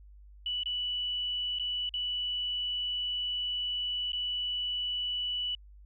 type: tone with dropouts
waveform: sine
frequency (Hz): 2960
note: F#7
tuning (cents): 0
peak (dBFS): -30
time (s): 0.46-5.55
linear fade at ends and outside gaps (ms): 2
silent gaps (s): 0.634-0.658 / 1.587-1.596 / 1.892-1.939 / 4.12-4.131
effects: added 50 Hz sine -50 dBFS peak until 5.85 s